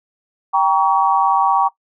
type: chord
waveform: sine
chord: G diminished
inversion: none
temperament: just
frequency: 784 / 940.8 / 1128.9 Hz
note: G5 / Bb5 / Db6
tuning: 0 / +16 / +31 cents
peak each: -16 dBFS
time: 0.53-1.69 s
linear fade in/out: 20 ms
effects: noise-tail reverb RT60 0.1 s tail -18 dB re dry